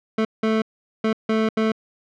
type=tone bursts at uneven times; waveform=25% pulse; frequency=220 Hz; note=A3; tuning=in tune; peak=-14 dBFS; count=5; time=0.18-0.25 / 0.43-0.62 / 1.04-1.13 / 1.29-1.49 / 1.57-1.72 s; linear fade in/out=5 ms; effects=low-pass 3000 Hz 12 dB/octave